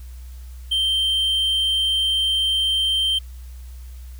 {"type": "tone", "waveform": "triangle", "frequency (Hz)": 3136, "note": "G7", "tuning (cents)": 0, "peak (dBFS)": -16, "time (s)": [0.71, 3.19], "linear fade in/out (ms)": 10, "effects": ["added 62 Hz sine -34 dBFS peak until 4.19 s", "white hiss -53 dBFS RMS until 4.19 s"]}